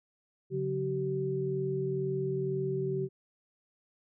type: tone cluster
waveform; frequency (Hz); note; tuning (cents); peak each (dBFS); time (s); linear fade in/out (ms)
sine; 140.4 / 182.5 / 382.5; C#3 / F#3 / G4; +22 / -24 / -42; -34 / -39 / -31; 0.5-3.09; 50
effects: none